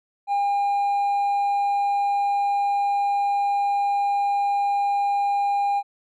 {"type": "tone with hard clipping", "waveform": "sine", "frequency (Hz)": 806, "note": "G5", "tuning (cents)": 48, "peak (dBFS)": -20, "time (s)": [0.27, 5.83], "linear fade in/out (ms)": 50, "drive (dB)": 2, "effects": []}